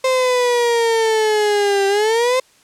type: exponential two-way sweep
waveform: 35% pulse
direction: down then up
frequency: 523.3 to 392 to 523.3 Hz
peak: -12 dBFS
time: 0.04-2.4 s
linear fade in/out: 5 ms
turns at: 1.87 s
effects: white hiss -53 dBFS RMS until 2.63 s + low-pass 9000 Hz 12 dB/octave